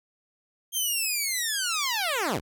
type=linear sweep; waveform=10% pulse; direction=down; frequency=3214 to 43.65 Hz; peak=-17 dBFS; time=0.72-2.41 s; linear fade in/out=50 ms; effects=none